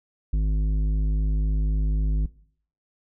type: tone with tanh clipping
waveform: triangle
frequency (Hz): 51.91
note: G#1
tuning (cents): 0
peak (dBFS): -21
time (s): 0.33-2.26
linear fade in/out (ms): 5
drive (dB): 14
effects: noise-tail reverb RT60 0.6 s tail -21 dB re dry